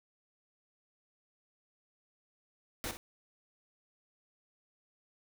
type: noise with echo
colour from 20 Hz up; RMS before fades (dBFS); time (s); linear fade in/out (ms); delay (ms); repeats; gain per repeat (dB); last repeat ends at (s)
pink; -38; 2.84-2.91; 0; 60; 1; -9; 2.97
effects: none